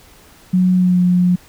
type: tone with pitch glide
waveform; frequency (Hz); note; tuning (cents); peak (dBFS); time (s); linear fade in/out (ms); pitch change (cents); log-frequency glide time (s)
sine; 183.1 to 179.12; F#3 to F3; -18 to +44; -10; 0.53-1.36; 10; -38; 0.75-1
effects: pink hiss -46 dBFS RMS until 1.48 s